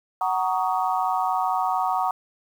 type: chord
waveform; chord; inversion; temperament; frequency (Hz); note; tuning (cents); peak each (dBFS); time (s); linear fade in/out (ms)
sine; D# minor seventh; first; just; 746.7 / 933.4 / 1120.1 / 1244.5; F#5 / A#5 / C#6 / D#6; +16 / +2 / +18 / 0; -24 / -26 / -28 / -30; 0.21-2.11; 2
effects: 8-bit